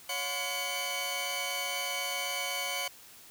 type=tone cluster; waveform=sawtooth; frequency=561 / 720 / 1022 / 2249 / 3038 Hz; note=C#5 / F#5 / C6 / C#7 / F#7; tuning=+21 / -47 / -41 / +24 / +45 cents; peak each=-38 / -37 / -38 / -32 / -34 dBFS; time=0.09-2.88 s; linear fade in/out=5 ms; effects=white hiss -53 dBFS RMS until 3.3 s